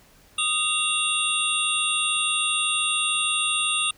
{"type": "tone cluster", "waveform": "sine", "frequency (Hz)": [1235, 2758, 3437, 3704, 8890], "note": ["D#6", "F7", "A7", "A#7", "C#9"], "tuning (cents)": [-13, -22, -41, -12, 4], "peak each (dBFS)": [-30, -25, -30, -28, -27], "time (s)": [0.38, 3.91], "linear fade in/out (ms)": 5, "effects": ["pink hiss -55 dBFS RMS until 3.97 s"]}